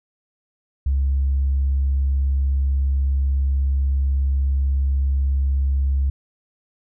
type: tone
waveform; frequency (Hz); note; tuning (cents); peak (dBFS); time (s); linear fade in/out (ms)
sine; 68.2; C#2; -28; -15; 0.86-6.1; 5
effects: tanh soft clip ceiling -13 dBFS